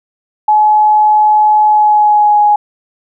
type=tone with pitch glide; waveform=sine; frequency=850 to 834 Hz; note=G#5 to G#5; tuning=+40 to +7 cents; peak=-5 dBFS; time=0.48-2.56 s; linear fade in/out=5 ms; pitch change=-33 cents; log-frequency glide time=1.66-2.4 s; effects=none